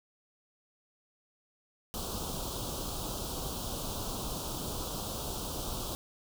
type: band-stop noise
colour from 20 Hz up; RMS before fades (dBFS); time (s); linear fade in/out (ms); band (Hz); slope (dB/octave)
pink; -37; 1.94-5.95; 0; 1300 to 3000; 48
effects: none